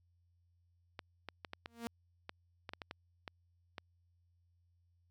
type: clicks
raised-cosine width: 0.3 ms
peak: -27 dBFS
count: 12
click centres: 0.992 / 1.287 / 1.448 / 1.534 / 1.659 / 2.294 / 2.692 / 2.735 / 2.818 / 2.911 / 3.278 / 3.782 s
type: tone with exponential growth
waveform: sawtooth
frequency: 233.1 Hz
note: A#3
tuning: in tune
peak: -32 dBFS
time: 1.67-1.87 s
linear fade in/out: 0 ms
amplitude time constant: 42 ms
effects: added 87 Hz sine -70 dBFS peak until 5.1 s